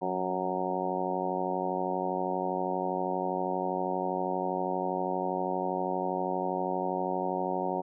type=harmonic tone with a mistuned harmonic; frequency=92.5 Hz; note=F#2; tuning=in tune; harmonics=2 / 3 / 4 / 5 / 6 / 7 / 8 / 9 / 10; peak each=-38 / -39 / -35 / -41 / -36 / -40 / -34 / -41 / -36 dBFS; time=0.01-7.82 s; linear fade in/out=20 ms; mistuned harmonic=2; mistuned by=-48 cents; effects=none